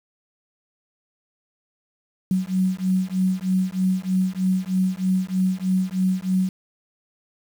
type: beating tone pair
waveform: sine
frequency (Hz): 185 / 188.2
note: F#3 / F#3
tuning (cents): 0 / +30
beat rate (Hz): 3.2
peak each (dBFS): -22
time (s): 2.31-6.49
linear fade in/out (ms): 2
effects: 7-bit